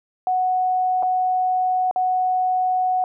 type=tone with dropouts; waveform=sine; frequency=739 Hz; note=F#5; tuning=2 cents flat; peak=-17 dBFS; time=0.27-3.04 s; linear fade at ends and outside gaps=1 ms; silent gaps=1.026-1.031 / 1.912-1.96 s; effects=none